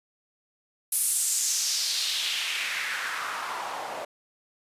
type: noise with band-pass filter sweep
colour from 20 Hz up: white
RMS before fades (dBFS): -29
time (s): 0.92-4.05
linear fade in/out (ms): 5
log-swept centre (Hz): 11000 to 640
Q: 2.4
effects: resampled to 32000 Hz